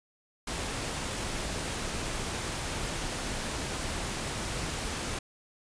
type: noise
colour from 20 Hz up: pink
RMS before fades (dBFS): -34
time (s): 0.47-5.19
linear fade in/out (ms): 5
effects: resampled to 22050 Hz